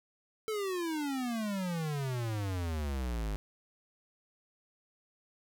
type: exponential sweep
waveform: square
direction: down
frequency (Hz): 444.7 to 49.58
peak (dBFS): -33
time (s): 0.48-3.36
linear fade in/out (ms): 0
effects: none